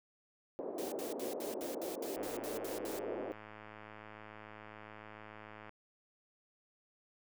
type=band-pass noise; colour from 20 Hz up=white; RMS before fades=-41 dBFS; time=0.59-3.32 s; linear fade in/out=0 ms; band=300 to 560 Hz; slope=24 dB/octave
type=noise bursts; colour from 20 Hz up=white; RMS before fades=-48 dBFS; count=11; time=0.78-2.99 s; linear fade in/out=2 ms; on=140 ms; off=67 ms
type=click train; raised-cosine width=0.5 ms; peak=-35 dBFS; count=378; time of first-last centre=2.17-5.693 s; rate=107 Hz
effects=none